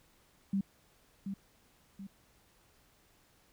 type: tone with echo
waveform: sine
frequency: 196 Hz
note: G3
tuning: in tune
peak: -28 dBFS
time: 0.53-0.61 s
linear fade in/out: 5 ms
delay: 730 ms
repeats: 2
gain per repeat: -7 dB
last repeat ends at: 2.07 s
effects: pink hiss -67 dBFS RMS until 3.52 s